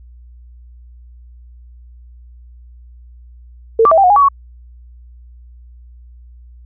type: tone with pitch steps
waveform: sine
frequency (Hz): 451.5 / 1168 / 649 / 785 / 726 / 820 / 1135 / 1111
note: A4 / D6 / E5 / G5 / F#5 / G#5 / C#6 / C#6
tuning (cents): +45 / -10 / -27 / +2 / -33 / -22 / +41 / +4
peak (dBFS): -6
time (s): 3.79-4.286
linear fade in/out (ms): 5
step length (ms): 62
effects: added 60 Hz sine -37 dBFS peak until 6.65 s